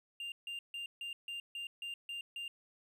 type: tone bursts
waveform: triangle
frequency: 2794 Hz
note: F7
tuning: in tune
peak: -38 dBFS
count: 9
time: 0.2-2.48 s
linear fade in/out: 2 ms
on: 120 ms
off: 150 ms
effects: none